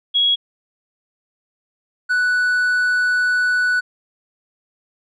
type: tone pair in turn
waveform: sine / triangle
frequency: 3322 / 1483.1 Hz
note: G#7 / F#6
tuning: 0 / +4 cents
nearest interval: octave + major second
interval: 1396 cents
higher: first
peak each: -13 dBFS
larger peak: neither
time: 0.14-0.36 / 2.09-3.81 s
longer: second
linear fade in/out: 20 ms
effects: resampled to 24000 Hz